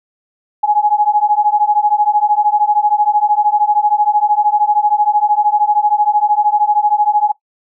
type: beating tone pair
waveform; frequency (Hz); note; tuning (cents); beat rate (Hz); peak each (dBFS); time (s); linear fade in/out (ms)
sine; 830.6 / 843.6; G#5 / G#5; 0 / +27; 13; -13; 0.63-7.32; 10
effects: noise-tail reverb RT60 0.1 s tail -17 dB re dry